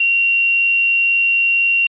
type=tone with quantisation; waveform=sine; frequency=2751 Hz; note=F7; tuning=27 cents flat; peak=-12 dBFS; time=0-1.87 s; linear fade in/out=5 ms; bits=5; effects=resampled to 8000 Hz